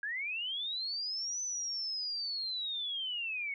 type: linear two-way sweep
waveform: sine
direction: up then down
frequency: 1606 to 6080 to 2181 Hz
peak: -34 dBFS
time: 0.03-3.54 s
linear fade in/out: 2 ms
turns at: 1.42 s
effects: none